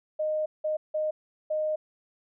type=tone bursts at uneven times; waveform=sine; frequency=617 Hz; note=D#5; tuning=15 cents flat; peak=-25 dBFS; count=4; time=0.19-0.46 / 0.64-0.77 / 0.94-1.11 / 1.5-1.76 s; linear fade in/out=10 ms; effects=none